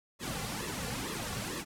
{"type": "noise with flanger", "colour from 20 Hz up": "pink", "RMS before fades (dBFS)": -37, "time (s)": [0.19, 1.65], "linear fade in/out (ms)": 50, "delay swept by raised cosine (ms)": [1.3, 3.2], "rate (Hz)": 2.2, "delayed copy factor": -0.85, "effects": ["low-pass 12000 Hz 12 dB/octave"]}